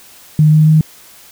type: tone with pitch steps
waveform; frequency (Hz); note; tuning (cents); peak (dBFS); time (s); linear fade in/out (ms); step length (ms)
sine; 153.2 / 154.71 / 156.24; D#3 / D#3 / D#3; -27 / -10 / +8; -5; 0.39-0.81; 2; 140
effects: white hiss -41 dBFS RMS until 1.31 s